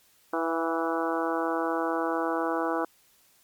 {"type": "harmonic tone with a mistuned harmonic", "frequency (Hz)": 164.2, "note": "E3", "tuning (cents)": -6, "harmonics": [2, 3, 4, 5, 6, 7, 8, 9], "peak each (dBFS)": [-30, -32, -33, -34, -35, -35, -36, -37], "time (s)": [0.33, 2.85], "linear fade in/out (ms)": 5, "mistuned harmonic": 4, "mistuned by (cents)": 23, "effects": ["white hiss -62 dBFS RMS until 3.43 s", "MP3 96 kbps"]}